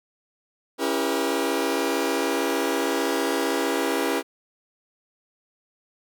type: chord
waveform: sawtooth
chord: C# diminished seventh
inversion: none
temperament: just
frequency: 277.2 / 332.6 / 399.1 / 479 Hz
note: C#4 / E4 / G4 / Bb4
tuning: 0 / +16 / +31 / +47 cents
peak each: -24 dBFS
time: 0.78-4.23 s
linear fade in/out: 50 ms
effects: none